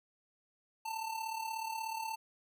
square tone with amplitude modulation, 892 Hz, A5, 23 cents sharp, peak -35 dBFS, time 0.85-2.16 s, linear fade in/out 10 ms, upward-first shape sine, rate 36.6 Hz, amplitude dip 60%, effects none

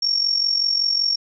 sine tone with amplitude modulation, 5510 Hz, F8, 24 cents flat, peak -14 dBFS, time 0.02-1.16 s, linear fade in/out 10 ms, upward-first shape sine, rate 45.3 Hz, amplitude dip 70%, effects none

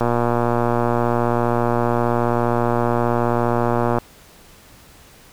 click train, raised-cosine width 1 ms, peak -5 dBFS, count 474, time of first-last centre 0.01-3.985 s, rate 119 Hz, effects pink hiss -47 dBFS RMS until 5.32 s

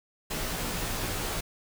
pink noise with comb filter, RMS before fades -32 dBFS, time 0.3-1.41 s, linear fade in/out 10 ms, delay 15 ms, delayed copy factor -0.95, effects none

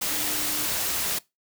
sine tone in noise, 302.4 Hz, D#4, 49 cents flat, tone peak -38 dBFS, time 0.1-0.66 s, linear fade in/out 10 ms, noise white, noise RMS -27 dBFS, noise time 0.01-1.19 s, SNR -14 dB, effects noise-tail reverb RT60 0.2 s tail -21 dB re dry

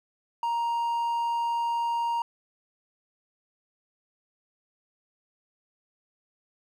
triangle tone, 936 Hz, A#5, 7 cents sharp, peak -23 dBFS, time 0.43-2.22 s, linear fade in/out 2 ms, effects none

